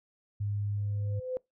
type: tone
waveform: sine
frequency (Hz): 102.4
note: G#2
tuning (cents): -24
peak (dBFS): -29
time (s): 0.4-1.2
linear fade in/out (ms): 10
type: tone with exponential growth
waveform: sine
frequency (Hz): 510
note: C5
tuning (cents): -44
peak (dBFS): -28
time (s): 0.77-1.37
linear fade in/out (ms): 0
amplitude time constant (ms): 130
effects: noise-tail reverb RT60 0.2 s tail -25 dB re dry